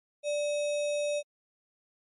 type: tone with sample-and-hold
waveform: sine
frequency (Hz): 587.3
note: D5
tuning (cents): 0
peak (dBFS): -27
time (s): 0.23-1.23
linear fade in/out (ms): 50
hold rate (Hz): 3150
effects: MP3 48 kbps